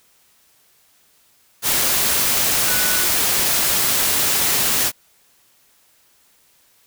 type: tone in noise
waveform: sine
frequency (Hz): 1480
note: F#6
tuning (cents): 0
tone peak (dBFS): -26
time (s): 2.65-3.07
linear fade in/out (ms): 50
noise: white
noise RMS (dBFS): -18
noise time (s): 1.62-4.92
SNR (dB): -11
effects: white hiss -57 dBFS RMS until 6.86 s